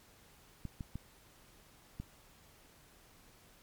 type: clicks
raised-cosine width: 5 ms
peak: -28 dBFS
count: 4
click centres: 0.653 / 0.808 / 0.956 / 2 s
effects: pink hiss -62 dBFS RMS until 3.62 s + MP3 96 kbps